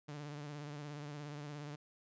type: tone with vibrato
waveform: sawtooth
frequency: 146.83 Hz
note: D3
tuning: in tune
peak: -40 dBFS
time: 0.08-1.76 s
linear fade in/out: 10 ms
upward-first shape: triangle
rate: 17 Hz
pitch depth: 61 cents each way
effects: resampled to 16000 Hz